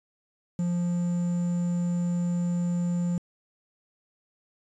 triangle tone with quantisation, 174.61 Hz, F3, in tune, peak -22 dBFS, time 0.59-3.18 s, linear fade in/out 2 ms, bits 8, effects resampled to 22050 Hz

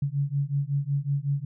sine beating tone pair, 138.59 / 143.99 Hz, C#3 / D3, 0 / -34 cents, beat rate 5.4 Hz, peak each -27 dBFS, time 0.02-1.45 s, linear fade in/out 5 ms, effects none

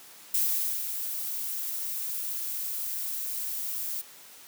violet noise with ADSR envelope, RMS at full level -25 dBFS, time 0.34-4.02 s, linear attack 4 ms, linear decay 490 ms, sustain -8 dB, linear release 17 ms, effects white hiss -50 dBFS RMS until 4.47 s + high-pass 150 Hz 12 dB/octave

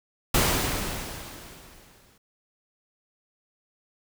pink noise with exponential decay, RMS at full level -20 dBFS, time 0.34-2.18 s, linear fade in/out 5 ms, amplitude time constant 400 ms, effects none

